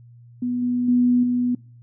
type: tone with level steps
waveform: sine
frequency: 245.9 Hz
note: B3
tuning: 7 cents flat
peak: -21 / -19 / -14 / -18 dBFS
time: 0.42-1.55 s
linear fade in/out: 5 ms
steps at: 0.62 / 0.88 / 1.23 s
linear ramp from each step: 5 ms
effects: noise-tail reverb RT60 0.4 s tail -22 dB re dry + added 119 Hz sine -44 dBFS peak until 1.82 s